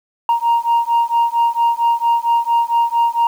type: beating tone pair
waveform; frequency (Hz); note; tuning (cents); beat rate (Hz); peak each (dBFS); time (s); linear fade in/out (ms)
sine; 932.3 / 936.7; A#5 / A#5; 0 / +8; 4.4; -14; 0.29-3.27; 2
effects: tanh soft clip ceiling -9 dBFS + 7-bit